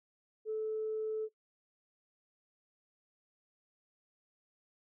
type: tone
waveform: sine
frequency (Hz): 435.6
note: A4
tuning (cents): -17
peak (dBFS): -32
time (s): 0.45-1.29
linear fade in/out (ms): 50
effects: noise-tail reverb RT60 0.1 s tail -19 dB re dry + tanh soft clip ceiling -28 dBFS